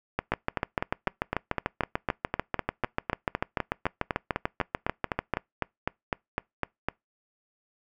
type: two click trains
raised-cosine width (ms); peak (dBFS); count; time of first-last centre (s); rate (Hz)
0.5; -10 / -11; 36 / 27; 0.19-5.337 / 0.32-6.886; 6.8 / 3.96
effects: noise-tail reverb RT60 0.2 s tail -26 dB re dry